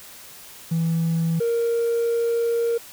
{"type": "tone pair in turn", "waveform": "triangle", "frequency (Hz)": [164.81, 466.2], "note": ["E3", "A#4"], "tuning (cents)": [0, 0], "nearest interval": "octave + tritone", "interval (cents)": 1800, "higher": "second", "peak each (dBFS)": -16, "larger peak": "neither", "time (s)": [[0.71, 1.4], [1.4, 2.78]], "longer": "second", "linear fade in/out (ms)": 10, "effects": ["tanh soft clip ceiling -15 dBFS", "white hiss -43 dBFS RMS until 2.92 s"]}